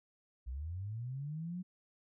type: linear sweep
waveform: sine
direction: up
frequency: 57.8 to 185.4 Hz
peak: -38 dBFS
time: 0.46-1.63 s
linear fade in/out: 20 ms
effects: none